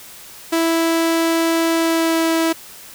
sawtooth tone with pitch glide, 329.6 to 326.9 Hz, E4 to E4, 0 to -14 cents, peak -11 dBFS, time 0.52-2.53 s, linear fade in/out 10 ms, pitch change -14 cents, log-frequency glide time 1.71-2.23 s, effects white hiss -39 dBFS RMS until 2.94 s

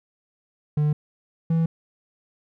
triangle tone pair in turn, 149.7 / 164.07 Hz, D3 / E3, +33 / -8 cents, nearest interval major second, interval 159 cents, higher second, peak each -16 dBFS, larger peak neither, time 0.77-0.93 / 1.5-1.66 s, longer neither, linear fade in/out 5 ms, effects none

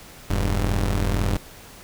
sawtooth tone pair together, 42.04 / 100 Hz, E1 / G2, +35 / +35 cents, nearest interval octave + minor third, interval 1500 cents, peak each -18 / -20 dBFS, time 0.3-1.37 s, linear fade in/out 0 ms, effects pink hiss -44 dBFS RMS until 1.83 s

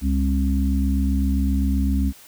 harmonic tone, 67.7 Hz, C#2, 40 cents flat, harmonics 1 / 3 / 4, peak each -19 / -24 / -25 dBFS, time 0.01-2.13 s, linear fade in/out 50 ms, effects white hiss -47 dBFS RMS until 2.27 s

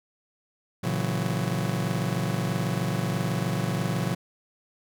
40% pulse chord, F# dominant seventh, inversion first, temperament just, 115.62 / 138.75 / 166.5 / 185 Hz, A#2 / C#3 / E3 / F#3, -14 / +2 / +18 / 0 cents, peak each -30 dBFS, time 0.83-4.15 s, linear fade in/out 10 ms, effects none

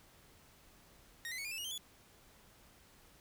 sawtooth tone with pitch steps, 1864.7 / 2033 / 2218 / 2418 / 2637 / 2876 / 3136 / 3420 Hz, A#6 / B6 / C#7 / D7 / E7 / F#7 / G7 / A7, 0 / +50 / 0 / +50 / 0 / -50 / 0 / -50 cents, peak -37 dBFS, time 1.25-1.778 s, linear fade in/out 0 ms, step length 66 ms, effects pink hiss -63 dBFS RMS until 3.2 s

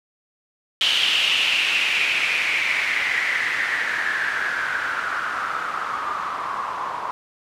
blue noise with low-pass filter sweep, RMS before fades -23 dBFS, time 0.81-7.11 s, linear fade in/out 0 ms, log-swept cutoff 3100 to 1000 Hz, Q 6.1, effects none

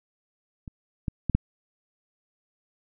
clicks, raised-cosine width 5 ms, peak -26 / -15 / -13 / -7 dBFS, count 4, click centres 0.678 / 1.082 / 1.297 / 1.35 s, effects none

